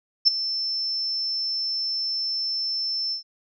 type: tone with ADSR envelope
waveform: sine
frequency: 5320 Hz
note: E8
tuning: 15 cents sharp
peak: -10 dBFS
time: 0.25-3.23 s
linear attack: 25 ms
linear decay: 15 ms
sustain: -14 dB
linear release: 110 ms
effects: none